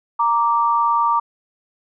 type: tone pair together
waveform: sine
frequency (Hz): 932.3 / 1170.9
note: A#5 / D6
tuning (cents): 0 / -6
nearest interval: major third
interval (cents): 394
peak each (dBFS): -17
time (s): 0.19-1.2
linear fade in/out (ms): 10
effects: none